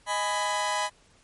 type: chord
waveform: sawtooth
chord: G# minor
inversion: second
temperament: just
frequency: 623 / 830.6 / 996.7 Hz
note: D#5 / G#5 / B5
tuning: +2 / 0 / +16 cents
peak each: -29 / -27 / -24 dBFS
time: 0.06-0.9 s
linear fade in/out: 50 ms
effects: pink hiss -60 dBFS RMS until 1.23 s + MP3 48 kbps